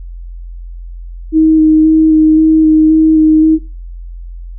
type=tone with vibrato; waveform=sine; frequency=314.2 Hz; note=D#4; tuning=17 cents sharp; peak=-4 dBFS; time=1.32-3.59 s; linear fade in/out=50 ms; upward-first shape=square; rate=1.9 Hz; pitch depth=12 cents each way; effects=noise-tail reverb RT60 0.4 s tail -22 dB re dry + added 43 Hz sine -24 dBFS peak until 4.58 s